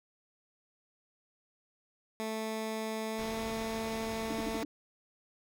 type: tone with pitch glide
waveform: 15% pulse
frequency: 220 to 223.2 Hz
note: A3 to A3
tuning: 0 to +25 cents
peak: -28 dBFS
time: 2.2-4.63 s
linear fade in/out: 0 ms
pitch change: +25 cents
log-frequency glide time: 3.08-3.38 s
type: low-pass noise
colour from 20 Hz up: pink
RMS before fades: -45 dBFS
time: 3.18-4.64 s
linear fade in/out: 10 ms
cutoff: 6900 Hz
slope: 96 dB/octave
type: tone bursts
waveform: sine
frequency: 293.7 Hz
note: D4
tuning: in tune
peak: -34 dBFS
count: 5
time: 4.3-4.65 s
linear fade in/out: 2 ms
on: 26 ms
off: 55 ms
effects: none